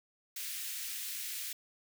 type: high-pass noise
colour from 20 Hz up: white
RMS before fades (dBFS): -40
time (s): 0.36-1.53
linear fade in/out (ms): 5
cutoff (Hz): 1800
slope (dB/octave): 24
effects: none